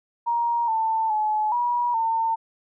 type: tone with pitch steps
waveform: sine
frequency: 941 / 890 / 855 / 964 / 904 Hz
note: A#5 / A5 / A5 / B5 / A5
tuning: +16 / +20 / -50 / -42 / +47 cents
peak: -20 dBFS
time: 0.26-2.36 s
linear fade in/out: 20 ms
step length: 420 ms
effects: none